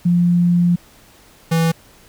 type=tone pair in turn; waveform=sine / square; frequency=174.61 / 164.48 Hz; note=F3 / E3; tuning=0 / -4 cents; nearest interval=minor second; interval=104 cents; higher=first; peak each=-11 / -14 dBFS; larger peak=first; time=0.05-0.76 / 1.51-1.72 s; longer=first; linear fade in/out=10 ms; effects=pink hiss -48 dBFS RMS until 2.08 s